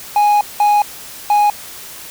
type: tone bursts at uneven times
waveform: triangle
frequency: 829 Hz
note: G#5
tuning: 3 cents flat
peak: -7 dBFS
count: 3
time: 0.16-0.41 / 0.6-0.82 / 1.3-1.5 s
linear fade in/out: 2 ms
effects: white hiss -33 dBFS RMS until 2.1 s